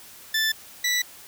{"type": "tone pair in turn", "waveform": "20% pulse", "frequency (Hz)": [1760, 1966.4], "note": ["A6", "B6"], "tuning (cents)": [0, -8], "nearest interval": "major second", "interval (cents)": 192, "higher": "second", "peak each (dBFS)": -16, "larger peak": "neither", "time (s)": [[0.34, 0.52], [0.84, 1.02]], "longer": "neither", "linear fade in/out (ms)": 5, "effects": ["white hiss -46 dBFS RMS until 1.27 s"]}